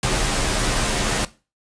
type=noise with comb filter; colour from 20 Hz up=pink; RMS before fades=-21 dBFS; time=0.03-1.25 s; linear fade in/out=2 ms; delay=12 ms; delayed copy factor=-0.65; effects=noise-tail reverb RT60 0.3 s tail -17 dB re dry + resampled to 22050 Hz